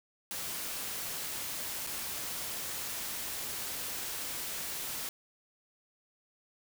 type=noise with dropouts; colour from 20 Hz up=white; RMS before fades=-38 dBFS; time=0.31-5.09 s; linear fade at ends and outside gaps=1 ms; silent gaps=1.867-1.871 s; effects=none